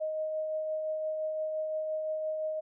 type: tone with tremolo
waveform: sine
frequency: 624 Hz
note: D#5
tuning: 5 cents sharp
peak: -29 dBFS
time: 0-2.61 s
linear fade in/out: 20 ms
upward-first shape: triangle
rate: 5.8 Hz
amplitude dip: 30%
effects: none